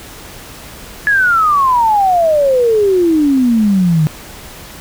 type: exponential sweep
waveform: sine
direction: down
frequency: 1711 to 149.6 Hz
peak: -8 dBFS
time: 1.07-4.07 s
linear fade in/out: 0 ms
effects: pink hiss -33 dBFS RMS until 4.8 s